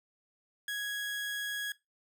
30% pulse tone, 1661.2 Hz, G#6, in tune, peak -31 dBFS, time 0.68-1.72 s, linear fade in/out 2 ms, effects noise-tail reverb RT60 0.2 s tail -19 dB re dry

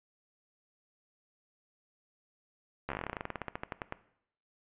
slowing click train, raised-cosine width 0.5 ms, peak -20 dBFS, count 24, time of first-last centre 2.89-3.924 s, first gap 13 ms, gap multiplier 1.1, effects noise-tail reverb RT60 0.7 s tail -17 dB re dry + resampled to 8000 Hz

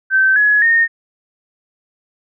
sine tone with pitch steps, 1547 / 1687 / 1839.7 Hz, G6 / G#6 / A#6, -23 / +27 / -23 cents, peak -9 dBFS, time 0.1-0.88 s, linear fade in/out 50 ms, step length 260 ms, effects none

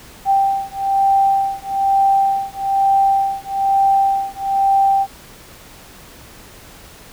sine beating tone pair, 784 / 785.1 Hz, G5 / G5, 0 / +2 cents, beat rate 1.1 Hz, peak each -16 dBFS, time 0.25-5.07 s, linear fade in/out 50 ms, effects pink hiss -41 dBFS RMS until 7.12 s

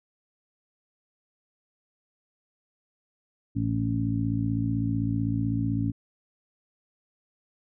harmonic tone with a mistuned harmonic, 55.8 Hz, A1, 25 cents sharp, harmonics 1 / 2 / 3 / 4 / 5, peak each -39 / -27 / -34 / -32 / -29 dBFS, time 3.55-5.92 s, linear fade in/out 20 ms, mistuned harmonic 1, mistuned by -38 cents, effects none

